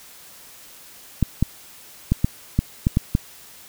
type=clicks; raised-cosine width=5 ms; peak=-4 dBFS; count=8; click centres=1.227 / 1.426 / 2.12 / 2.245 / 2.59 / 2.869 / 2.971 / 3.151 s; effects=white hiss -45 dBFS RMS until 3.68 s